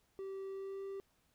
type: tone with pitch glide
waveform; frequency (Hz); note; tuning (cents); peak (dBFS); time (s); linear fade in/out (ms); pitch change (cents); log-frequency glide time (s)
triangle; 387.4 to 391.4; G4 to G4; -20 to -3; -39; 0.19-1; 0; +17; 0.5-0.85
effects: pink hiss -75 dBFS RMS until 1.34 s